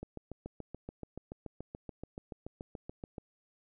click train, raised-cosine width 2 ms, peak -28 dBFS, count 23, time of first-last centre 0.03-3.182 s, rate 6.98 Hz, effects none

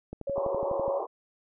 click train, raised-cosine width 2 ms, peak -24 dBFS, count 10, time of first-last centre 0.13-0.88 s, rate 12 Hz
sine tone with vibrato, 554.4 Hz, C#5, in tune, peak -28 dBFS, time 0.27-0.99 s, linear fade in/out 5 ms, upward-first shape sine, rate 3.1 Hz, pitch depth 8 cents each way
pink band-pass noise, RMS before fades -34 dBFS, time 0.35-1.07 s, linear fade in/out 20 ms, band 350 to 1100 Hz, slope 96 dB/octave
effects none

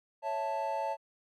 triangle chord, A major, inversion first, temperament equal, 554.4 / 659.3 / 880 Hz, C#5 / E5 / A5, 0 / 0 / 0 cents, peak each -35 / -35 / -31 dBFS, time 0.22-0.97 s, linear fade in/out 50 ms, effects MP3 96 kbps

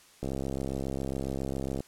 click train, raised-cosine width 2 ms, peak -20 dBFS, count 107, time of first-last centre 0.23-1.805 s, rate 67.3 Hz, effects white hiss -57 dBFS RMS until 1.87 s + low-pass 10000 Hz 12 dB/octave

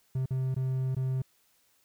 triangle tone with dropouts, 130.6 Hz, C3, 3 cents flat, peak -25 dBFS, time 0.15-1.22 s, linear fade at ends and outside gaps 5 ms, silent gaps 0.259-0.306 / 0.545-0.563 / 0.949-0.965 s, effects white hiss -68 dBFS RMS until 1.84 s

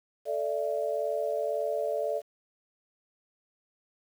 sine chord, A suspended fourth, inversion none, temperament equal with one note detuned, 440 / 587.3 / 669.2 Hz, A4 / D5 / E5, 0 / 0 / +26 cents, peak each -33 / -30 / -33 dBFS, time 0.25-2.22 s, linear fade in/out 50 ms, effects 9-bit

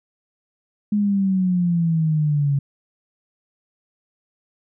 sine exponential sweep, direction down, 210 to 138.59 Hz, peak -16 dBFS, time 0.92-2.59 s, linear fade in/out 5 ms, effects none

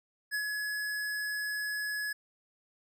square tone with ADSR envelope, 1693 Hz, G#6, 33 cents sharp, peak -30 dBFS, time 0.31-2.13 s, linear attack 35 ms, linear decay 78 ms, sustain -3 dB, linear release 8 ms, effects none

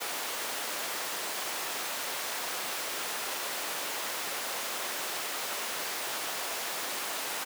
pink high-pass noise, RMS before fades -35 dBFS, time 0-7.45 s, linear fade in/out 20 ms, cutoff 570 Hz, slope 12 dB/octave, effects none

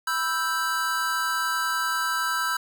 square chord, E minor, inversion second, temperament equal, 987.8 / 1318.5 / 1568 Hz, B5 / E6 / G6, 0 / 0 / 0 cents, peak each -32 / -28 / -28 dBFS, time 0.07-2.57 s, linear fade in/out 5 ms, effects none

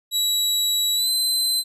sawtooth tone with pitch glide, 3900 to 4061 Hz, B7 to B7, -23 to +48 cents, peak -16 dBFS, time 0.11-1.64 s, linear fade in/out 50 ms, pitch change +71 cents, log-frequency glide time 0.95-1.09 s, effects resampled to 32000 Hz

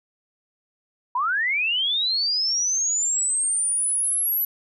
sine linear sweep, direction up, 939 to 11900 Hz, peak -20 dBFS, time 1.15-4.45 s, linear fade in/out 5 ms, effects none

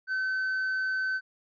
triangle tone, 1528 Hz, G6, 45 cents flat, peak -25 dBFS, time 0.07-1.21 s, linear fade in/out 50 ms, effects resampled to 11025 Hz

